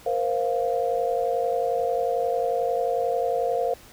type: chord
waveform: sine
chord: Bb suspended second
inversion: none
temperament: equal with one note detuned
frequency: 472.1 / 523.3 / 698.5 Hz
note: Bb4 / C5 / F5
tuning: +22 / 0 / 0 cents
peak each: -26 dBFS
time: 0.06-3.74 s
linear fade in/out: 5 ms
effects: pink hiss -49 dBFS RMS until 3.92 s